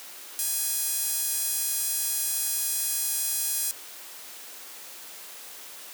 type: tone with high-pass filter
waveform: sawtooth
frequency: 830.6 Hz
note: G#5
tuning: in tune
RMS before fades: -28 dBFS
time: 0.39-3.71 s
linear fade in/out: 0 ms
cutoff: 8500 Hz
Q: 1.1
effects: white hiss -43 dBFS RMS until 5.93 s + high-pass 300 Hz 12 dB/octave